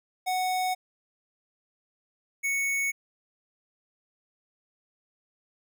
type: tone pair in turn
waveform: square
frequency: 740 / 2217 Hz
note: F#5 / C#7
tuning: 0 / 0 cents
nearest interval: octave + perfect fifth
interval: 1900 cents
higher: second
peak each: -26 dBFS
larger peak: neither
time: 0.26-0.75 / 2.43-2.92 s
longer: neither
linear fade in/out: 20 ms
effects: none